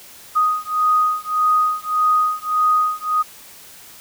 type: beating tone pair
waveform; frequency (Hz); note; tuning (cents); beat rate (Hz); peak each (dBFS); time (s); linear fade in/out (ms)
sine; 1244.5 / 1246.2; D#6 / D#6; 0 / +2; 1.7; -18; 0.35-3.23; 20
effects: white hiss -42 dBFS RMS until 4 s